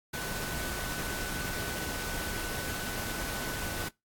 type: tone in noise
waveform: sine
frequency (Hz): 1500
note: F#6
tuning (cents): +23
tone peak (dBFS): -40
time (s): 0.13-3.89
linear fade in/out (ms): 10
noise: pink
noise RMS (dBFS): -36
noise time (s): 0.13-3.89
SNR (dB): -7
effects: noise-tail reverb RT60 0.2 s tail -23 dB re dry + AAC 64 kbps